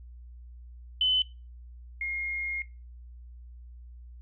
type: tone pair in turn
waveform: sine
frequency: 3027 / 2140 Hz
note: F#7 / C7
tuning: +39 / +38 cents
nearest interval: tritone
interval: 601 cents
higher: first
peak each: -21 / -29 dBFS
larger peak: first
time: 1.01-1.22 / 2.01-2.62 s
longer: second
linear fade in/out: 2 ms
effects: noise-tail reverb RT60 0.3 s tail -19 dB re dry + added 60 Hz sine -44 dBFS peak until 4.21 s